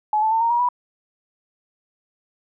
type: tone with pitch steps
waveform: sine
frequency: 851 / 875.4 / 900.6 / 926.4 / 953 / 980.4 Hz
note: G#5 / A5 / A5 / A#5 / A#5 / B5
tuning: +42 / -9 / +40 / -11 / +38 / -13 cents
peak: -16 dBFS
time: 0.13-0.688 s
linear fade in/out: 2 ms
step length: 93 ms
effects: none